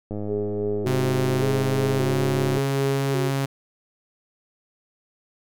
click train, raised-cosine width 2 ms, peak -18 dBFS, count 258, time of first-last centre 0.11-2.581 s, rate 104 Hz
sine tone with vibrato, 392 Hz, G4, in tune, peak -25 dBFS, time 0.27-3.32 s, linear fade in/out 50 ms, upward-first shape square, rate 0.87 Hz, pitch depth 91 cents each way
sawtooth tone with pitch glide, 132 to 136.73 Hz, C3 to C#3, +16 to -23 cents, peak -18 dBFS, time 0.86-3.46 s, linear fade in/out 10 ms, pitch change +61 cents, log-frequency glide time 1.9-2.17 s
effects none

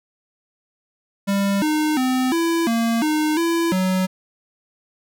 square tone with pitch steps, 198.5 / 306.3 / 256.7 / 333.7 / 229.9 / 306.6 / 335.2 / 186.4 Hz, G3 / D#4 / C4 / E4 / A#3 / D#4 / E4 / F#3, +22 / -27 / -33 / +21 / -24 / -25 / +29 / +13 cents, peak -18 dBFS, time 1.27-4.07 s, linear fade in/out 20 ms, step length 350 ms, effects none

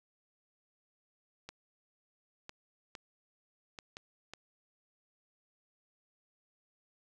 clicks, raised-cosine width 0.2 ms, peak -27 dBFS, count 6, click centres 1.49 / 2.494 / 2.952 / 3.788 / 3.969 / 4.336 s, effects 10-bit

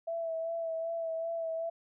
sine tone with vibrato, 659.3 Hz, E5, in tune, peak -32 dBFS, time 0.07-1.7 s, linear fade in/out 10 ms, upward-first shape sine, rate 2.6 Hz, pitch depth 26 cents each way, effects none

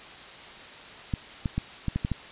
clicks, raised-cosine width 5 ms, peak -14 dBFS, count 7, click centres 1.138 / 1.458 / 1.58 / 1.883 / 1.96 / 2.049 / 2.117 s, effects white hiss -44 dBFS RMS until 2.31 s + resampled to 8000 Hz

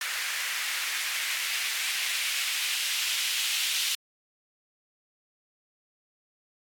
blue noise with band-pass filter sweep, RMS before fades -30 dBFS, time 0.01-3.95 s, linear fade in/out 2 ms, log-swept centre 1800 to 3000 Hz, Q 1.8, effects AAC 64 kbps

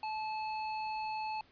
square tone, 867 Hz, A5, 26 cents flat, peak -36 dBFS, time 0.03-1.41 s, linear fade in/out 2 ms, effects pink hiss -64 dBFS RMS until 1.51 s + resampled to 11025 Hz

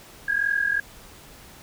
sine tone pair together, 1618.6 / 1661.2 Hz, G#6 / G#6, -45 / 0 cents, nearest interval unison, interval 45 cents, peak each -23 / -24 dBFS, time 0.28-0.8 s, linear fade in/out 5 ms, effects pink hiss -47 dBFS RMS until 1.62 s

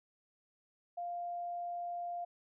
sine tone, 698.5 Hz, F5, in tune, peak -37 dBFS, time 0.97-2.25 s, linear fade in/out 10 ms, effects none

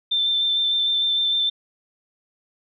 sine tone with vibrato, 3559 Hz, A7, 19 cents sharp, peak -18 dBFS, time 0.11-1.5 s, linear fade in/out 10 ms, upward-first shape square, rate 6.6 Hz, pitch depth 10 cents each way, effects none

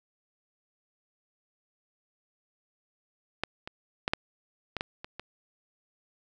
clicks, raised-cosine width 0.3 ms, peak -12 / -22 / -11 / -8 / -16 / -14 / -23 / -22 dBFS, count 8, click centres 3.436 / 3.675 / 4.079 / 4.135 / 4.767 / 4.809 / 5.045 / 5.196 s, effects none

